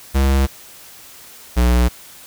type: tone pair in turn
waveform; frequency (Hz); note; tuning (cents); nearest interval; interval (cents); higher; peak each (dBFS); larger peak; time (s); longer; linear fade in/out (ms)
square; 67.7 / 60.57; C#2 / B1; -40 / -33; major second; 193; first; -13 / -12; second; 0.14-0.47 / 1.56-1.89; neither; 20
effects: white hiss -41 dBFS RMS until 2.26 s